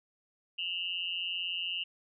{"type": "tone with amplitude modulation", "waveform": "sine", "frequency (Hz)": 2837, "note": "F7", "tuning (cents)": 27, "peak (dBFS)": -28, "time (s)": [0.58, 1.84], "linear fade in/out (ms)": 10, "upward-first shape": "sine", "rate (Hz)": 178, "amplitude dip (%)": 100, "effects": []}